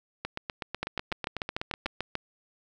two click trains, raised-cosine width 0.3 ms, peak -14 / -16 dBFS, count 10 / 14, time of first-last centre 0.83-2.154 / 0.25-1.863 s, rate 6.8 / 8.06 Hz, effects none

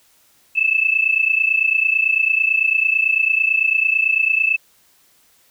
sine tone pair together, 2608 / 2637 Hz, E7 / E7, -19 / 0 cents, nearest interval unison, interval 19 cents, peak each -17 dBFS, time 0.55-4.57 s, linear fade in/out 20 ms, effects white hiss -56 dBFS RMS until 5.5 s

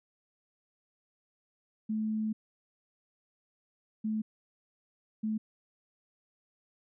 sine tone bursts at uneven times, 217.1 Hz, A3, 23 cents flat, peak -29 dBFS, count 3, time 1.89-2.33 / 4.04-4.22 / 5.23-5.38 s, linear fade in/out 10 ms, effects none

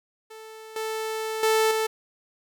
sawtooth tone with level steps, 440 Hz, A4, in tune, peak -37 / -24 / -15 / -19 dBFS, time 0.3-1.87 s, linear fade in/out 10 ms, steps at 0.76 / 1.43 / 1.71 s, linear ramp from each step 2 ms, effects none

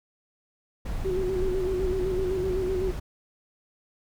brown noise, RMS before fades -31 dBFS, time 0.85-3 s, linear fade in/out 10 ms
sine tone with vibrato, 373.2 Hz, F#4, 15 cents sharp, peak -25 dBFS, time 1.04-2.92 s, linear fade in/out 20 ms, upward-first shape square, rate 7.9 Hz, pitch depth 41 cents each way
effects none

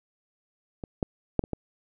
clicks, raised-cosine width 2 ms, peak -22 / -12 / -8 / -20 / -16 dBFS, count 5, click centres 0.838 / 1.028 / 1.393 / 1.439 / 1.533 s, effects none

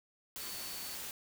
sine tone in noise, 4470 Hz, C#8, 14 cents sharp, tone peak -48 dBFS, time 0.4-0.95 s, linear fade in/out 0 ms, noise white, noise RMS -43 dBFS, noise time 0.36-1.11 s, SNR -8 dB, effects none

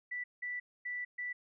sine tone bursts at uneven times, 1970 Hz, B6, 5 cents flat, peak -36 dBFS, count 4, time 0.11-0.24 / 0.42-0.6 / 0.85-1.05 / 1.18-1.33 s, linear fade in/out 10 ms, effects none

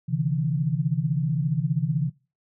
sine tone cluster, 132.9 / 149.4 / 164.7 Hz, C3 / D3 / E3, +27 / +30 / -1 cents, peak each -26 dBFS, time 0.08-2.1 s, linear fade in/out 20 ms, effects noise-tail reverb RT60 0.3 s tail -21 dB re dry

